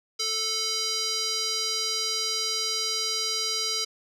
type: tone with band-pass filter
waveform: square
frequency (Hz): 440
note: A4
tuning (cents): 0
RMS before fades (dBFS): -28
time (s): 0.19-3.85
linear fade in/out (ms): 10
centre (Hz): 5000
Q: 3.6
effects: none